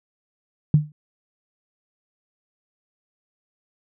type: tone with exponential decay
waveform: sine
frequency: 150 Hz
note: D3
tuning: 37 cents sharp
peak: -8 dBFS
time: 0.74-0.92 s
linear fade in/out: 2 ms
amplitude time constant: 37 ms
effects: none